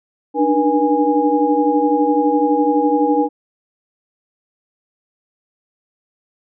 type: tone cluster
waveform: sine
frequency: 291.4 / 303.3 / 482 / 825 Hz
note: D4 / D#4 / B4 / G#5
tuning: -13 / -44 / -42 / -12 cents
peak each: -18 dBFS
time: 0.34-3.29 s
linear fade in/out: 50 ms
effects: none